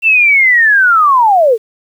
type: linear sweep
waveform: sine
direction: down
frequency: 2710 to 415.3 Hz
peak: -5 dBFS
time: 0.02-1.58 s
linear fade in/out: 50 ms
effects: 7-bit